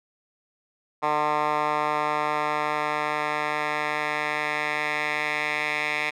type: tone with band-pass filter sweep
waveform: 10% pulse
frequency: 150.4 Hz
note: D3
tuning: 42 cents sharp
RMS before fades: -26 dBFS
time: 1.02-6.11 s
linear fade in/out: 20 ms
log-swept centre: 1100 to 2200 Hz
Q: 2.3
effects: none

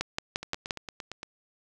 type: two click trains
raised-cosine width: 0.2 ms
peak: -20 / -11 dBFS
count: 8 / 5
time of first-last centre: 0.43-1.231 / 0.01-0.708 s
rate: 8.74 / 5.73 Hz
effects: none

